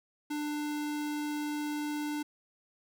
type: tone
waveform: square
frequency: 297.2 Hz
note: D4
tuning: 21 cents sharp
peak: -33 dBFS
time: 0.3-2.23 s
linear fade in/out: 10 ms
effects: none